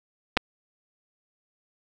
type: clicks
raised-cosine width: 0.3 ms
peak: -6 dBFS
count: 2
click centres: 0.369 / 0.373 s
effects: none